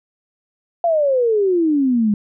sine exponential sweep, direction down, 698.5 to 202 Hz, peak -13 dBFS, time 0.84-2.14 s, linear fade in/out 2 ms, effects none

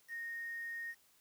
sine tone with quantisation, 1854 Hz, A#6, 10 cents flat, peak -40 dBFS, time 0.08-0.95 s, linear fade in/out 50 ms, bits 10, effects white hiss -69 dBFS RMS until 1.2 s

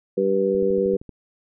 harmonic tone, 97.1 Hz, G2, 16 cents flat, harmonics 2 / 3 / 4 / 5, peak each -26 / -31 / -21 / -21 dBFS, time 0.17-0.97 s, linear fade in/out 10 ms
click train, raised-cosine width 3 ms, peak -25 dBFS, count 8, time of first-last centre 0.55-1.093 s, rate 12.9 Hz
effects none

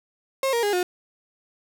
35% pulse tone with pitch steps, 536 / 469.3 / 410.9 / 359.8 Hz, C5 / A#4 / G#4 / F#4, +42 / +12 / -18 / -48 cents, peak -19 dBFS, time 0.43-0.83 s, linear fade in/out 2 ms, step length 100 ms, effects none

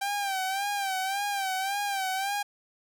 sawtooth tone with vibrato, 784 Hz, G5, in tune, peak -24 dBFS, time 0.01-2.43 s, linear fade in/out 10 ms, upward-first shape sine, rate 1.8 Hz, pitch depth 73 cents each way, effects none

